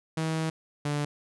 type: tone pair in turn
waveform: sawtooth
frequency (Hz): 160 / 146.45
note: D#3 / D3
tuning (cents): +49 / -5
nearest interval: major second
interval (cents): 154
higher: first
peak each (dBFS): -23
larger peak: neither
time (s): 0.17-0.5 / 0.85-1.05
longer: first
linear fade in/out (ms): 5
effects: resampled to 24000 Hz